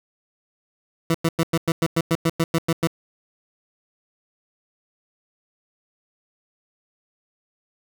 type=tone bursts; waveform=20% pulse; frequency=164.81 Hz; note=E3; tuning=in tune; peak=-12 dBFS; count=13; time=1.1-2.872 s; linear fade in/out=2 ms; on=44 ms; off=100 ms; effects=none